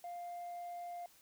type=tone; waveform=sine; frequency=700 Hz; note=F5; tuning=4 cents sharp; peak=-40 dBFS; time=0.04-1.06 s; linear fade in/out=2 ms; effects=tanh soft clip ceiling -41 dBFS + white hiss -65 dBFS RMS until 1.21 s